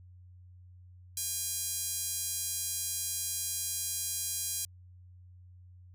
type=tone with high-pass filter; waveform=5% pulse; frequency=810 Hz; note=G#5; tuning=43 cents flat; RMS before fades=-35 dBFS; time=1.17-4.65 s; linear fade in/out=2 ms; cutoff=6800 Hz; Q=0.59; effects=added 90 Hz sine -51 dBFS peak until 5.94 s